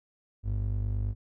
triangle ring-modulated tone, 77 Hz, D#2, 17 cents flat, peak -22 dBFS, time 0.43-1.15 s, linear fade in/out 50 ms, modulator 24.7 Hz, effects none

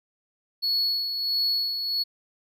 triangle tone with tremolo, 4381 Hz, C#8, 21 cents flat, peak -20 dBFS, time 0.62-2.04 s, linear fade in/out 20 ms, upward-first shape sine, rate 1.5 Hz, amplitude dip 50%, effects none

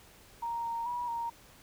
sine tone with pitch steps, 933 / 927 / 967 / 932 Hz, A#5 / A#5 / B5 / A#5, +1 / -10 / -37 / -1 cents, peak -32 dBFS, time 0.42-1.3 s, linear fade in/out 10 ms, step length 220 ms, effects pink hiss -57 dBFS RMS until 1.62 s

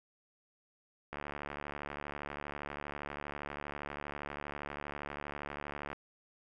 click train, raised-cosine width 0.5 ms, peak -25 dBFS, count 349, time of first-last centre 1.13-5.93 s, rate 72.5 Hz, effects none

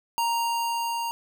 square tone with level ramp, 932.3 Hz, A#5, in tune, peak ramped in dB -23 to -28 dBFS, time 0.18-1.11 s, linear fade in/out 0 ms, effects none

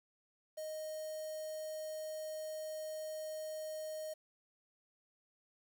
square tone with notch filter, 622.3 Hz, D#5, in tune, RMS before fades -43 dBFS, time 0.57-4.14 s, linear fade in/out 10 ms, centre 2300 Hz, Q 0.54, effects 11-bit

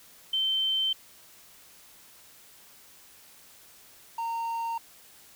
sine / triangle tone pair in turn, 3100 / 920 Hz, G7 / A#5, -20 / -23 cents, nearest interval octave + major sixth, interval 2103 cents, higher first, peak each -24 / -27 dBFS, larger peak first, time 0.33-0.93 / 4.18-4.78 s, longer neither, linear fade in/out 5 ms, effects white hiss -54 dBFS RMS until 5.35 s

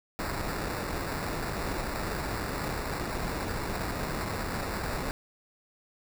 pink noise with sample-and-hold, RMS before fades -33 dBFS, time 0.19-5.11 s, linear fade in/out 0 ms, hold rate 3150 Hz, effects none

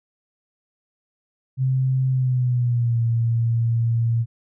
sine tone with pitch glide, 130.81 to 115.87 Hz, C3 to A#2, 0 to -10 cents, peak -17 dBFS, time 1.57-4.26 s, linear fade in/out 50 ms, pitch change -210 cents, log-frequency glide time 2.09-3.02 s, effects none

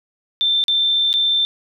sine tone with dropouts, 3563 Hz, A7, 21 cents sharp, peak -14 dBFS, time 0.41-1.45 s, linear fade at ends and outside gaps 0 ms, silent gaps 0.639-0.682 / 1.129-1.139 s, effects none

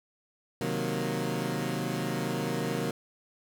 20% pulse chord, C half-diminished seventh, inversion none, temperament equal, 130.81 / 155.56 / 185 / 233.1 Hz, C3 / Eb3 / Gb3 / Bb3, 0 / 0 / 0 / 0 cents, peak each -30 dBFS, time 0.61-2.91 s, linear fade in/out 2 ms, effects none

